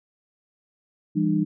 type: tone cluster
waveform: sine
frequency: 166.9 / 199.8 / 303 Hz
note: E3 / G3 / D#4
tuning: +22 / +33 / -46 cents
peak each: -24 / -24 / -23 dBFS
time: 1.15-1.45 s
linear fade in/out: 20 ms
effects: none